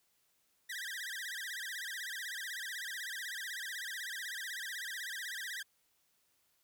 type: tone with vibrato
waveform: sawtooth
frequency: 1760 Hz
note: A6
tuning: in tune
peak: -36 dBFS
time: 0.69-5.63 s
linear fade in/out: 10 ms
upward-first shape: sine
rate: 16 Hz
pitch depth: 210 cents each way
effects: white hiss -75 dBFS RMS until 6.63 s